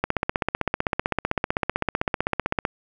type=click train; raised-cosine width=0.5 ms; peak=-6 dBFS; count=42; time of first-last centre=0.04-2.651 s; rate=15.7 Hz; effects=none